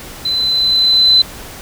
sine tone with level ramp, 4033 Hz, B7, 36 cents sharp, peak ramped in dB -14 to -5 dBFS, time 0.25-1.22 s, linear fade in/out 5 ms, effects pink hiss -32 dBFS RMS until 1.61 s

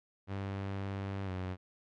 sawtooth tone with pitch glide, 98 to 92.5 Hz, G2 to F#2, 0 to 0 cents, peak -32 dBFS, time 0.27-1.57 s, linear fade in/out 50 ms, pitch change -100 cents, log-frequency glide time 1.25-1.3 s, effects low-pass 3000 Hz 12 dB/octave

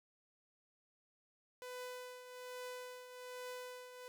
sawtooth tone with tremolo, 499.8 Hz, B4, 21 cents sharp, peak -40 dBFS, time 1.62-4.08 s, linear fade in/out 0 ms, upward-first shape triangle, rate 1.2 Hz, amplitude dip 65%, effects none

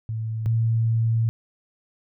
sine tone pair in turn, 111.3 / 113.7 Hz, A2 / A#2, +20 / -43 cents, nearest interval unison, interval 37 cents, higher second, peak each -25 / -18 dBFS, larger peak second, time 0.09-0.46 / 0.46-1.29 s, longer second, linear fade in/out 0 ms, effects none

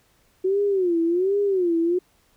sine tone with vibrato, 367.1 Hz, F#4, 14 cents flat, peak -18 dBFS, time 0.44-1.99 s, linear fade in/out 10 ms, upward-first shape sine, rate 1.3 Hz, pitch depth 180 cents each way, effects pink hiss -62 dBFS RMS until 2.36 s

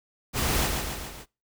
pink noise with echo, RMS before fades -26 dBFS, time 0.33-0.7 s, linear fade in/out 50 ms, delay 140 ms, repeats 4, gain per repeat -4 dB, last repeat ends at 1.26 s, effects noise-tail reverb RT60 0.3 s tail -25 dB re dry

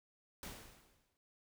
pink noise with exponential decay, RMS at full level -45 dBFS, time 0.43-1.17 s, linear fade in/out 0 ms, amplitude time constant 160 ms, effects none

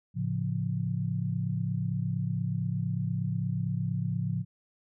sine chord, A augmented, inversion none, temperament equal, 110 / 138.59 / 174.61 Hz, A2 / C#3 / E#3, 0 / 0 / 0 cents, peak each -32 dBFS, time 0.14-4.45 s, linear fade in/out 50 ms, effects none

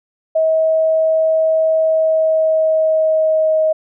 sine tone with pitch glide, 639 to 629.8 Hz, D#5 to D#5, +46 to +21 cents, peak -11 dBFS, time 0.35-3.73 s, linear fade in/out 10 ms, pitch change -25 cents, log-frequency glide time 1.8-3.6 s, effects none

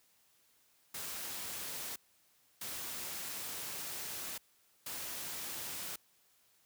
white noise bursts at uneven times, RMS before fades -42 dBFS, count 3, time 0.94-1.96 / 2.61-4.38 / 4.86-5.96 s, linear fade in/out 5 ms, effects white hiss -70 dBFS RMS until 6.65 s + high-pass 60 Hz 12 dB/octave

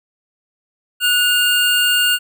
square tone pair together, 1464 / 2809 Hz, F#6 / F7, -19 / +9 cents, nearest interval major seventh, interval 1128 cents, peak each -18 / -15 dBFS, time 1-2.19 s, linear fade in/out 50 ms, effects none

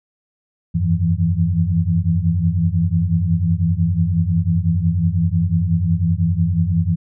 sine tone cluster, 87.6 / 98 / 163.4 / 169.2 Hz, F2 / G2 / E3 / E3, +6 / 0 / -15 / +45 cents, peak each -20 dBFS, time 0.74-6.96 s, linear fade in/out 20 ms, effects none

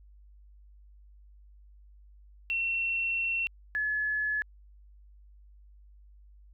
sine tone pair in turn, 2714 / 1709.7 Hz, E7 / G#6, +50 / +50 cents, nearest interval minor sixth, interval 800 cents, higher first, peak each -27 dBFS, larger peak neither, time 2.5-3.47 / 3.75-4.42 s, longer first, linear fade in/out 0 ms, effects added 50 Hz sine -52 dBFS peak until 6.53 s

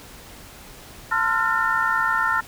sine tone cluster, 894 / 1035 / 1363 / 1423 / 1810 Hz, A5 / C6 / F6 / F6 / A6, +27 / -19 / -43 / +32 / +48 cents, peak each -27 / -28 / -23 / -24 / -25 dBFS, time 1.11-2.41 s, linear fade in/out 10 ms, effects pink hiss -43 dBFS RMS until 2.47 s

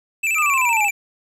square tone with vibrato, 2489 Hz, D#7, in tune, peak -18 dBFS, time 0.23-0.91 s, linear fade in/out 10 ms, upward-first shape square, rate 13 Hz, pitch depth 95 cents each way
sine exponential sweep, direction down, 1300 to 784 Hz, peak -18 dBFS, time 0.35-0.9 s, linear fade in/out 50 ms
effects low-pass 12000 Hz 12 dB/octave + 9-bit

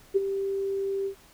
sine tone with ADSR envelope, 392 Hz, G4, in tune, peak -16 dBFS, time 0.14-1.15 s, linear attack 24 ms, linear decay 23 ms, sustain -10 dB, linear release 90 ms, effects pink hiss -55 dBFS RMS until 1.33 s

